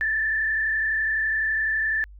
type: tone with frequency modulation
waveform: sine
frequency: 1760 Hz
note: A6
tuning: in tune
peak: -21 dBFS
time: 0.01-2.04 s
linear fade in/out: 0 ms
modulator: 31.9 Hz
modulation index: 1.2
effects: added 50 Hz sine -42 dBFS peak until 2.19 s